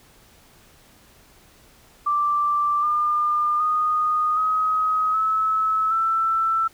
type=tone with pitch steps; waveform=sine; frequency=1174.7 / 1204.2 / 1234.5 / 1265.6 / 1297.4 / 1330 Hz; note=D6 / D6 / D#6 / D#6 / E6 / E6; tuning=0 / +43 / -14 / +29 / -28 / +15 cents; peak=-18 dBFS; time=2.06-6.68 s; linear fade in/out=10 ms; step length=770 ms; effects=pink hiss -53 dBFS RMS until 6.73 s